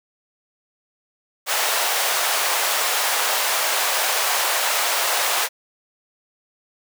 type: high-pass noise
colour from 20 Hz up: pink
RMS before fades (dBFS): -21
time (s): 1.46-5.49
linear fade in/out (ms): 50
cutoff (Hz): 600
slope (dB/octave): 24
effects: none